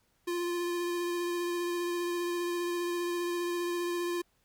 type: tone with vibrato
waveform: square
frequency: 348.6 Hz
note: F4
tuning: 3 cents flat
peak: -31 dBFS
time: 0.27-4.22 s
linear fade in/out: 10 ms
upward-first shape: triangle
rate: 15 Hz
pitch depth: 16 cents each way
effects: pink hiss -72 dBFS RMS until 4.44 s